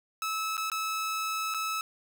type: tone with dropouts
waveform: sawtooth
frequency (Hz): 1300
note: E6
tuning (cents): -24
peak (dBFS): -26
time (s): 0.22-1.81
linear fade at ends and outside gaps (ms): 1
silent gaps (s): 0.569-0.578 / 0.7-0.717 / 1.54-1.545
effects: none